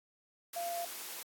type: tone in noise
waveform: sine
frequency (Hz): 690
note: F5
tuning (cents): -21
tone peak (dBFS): -35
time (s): 0.56-0.85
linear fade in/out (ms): 5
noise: white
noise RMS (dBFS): -44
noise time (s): 0.53-1.23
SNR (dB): +6
effects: high-pass 300 Hz 12 dB/octave + AAC 64 kbps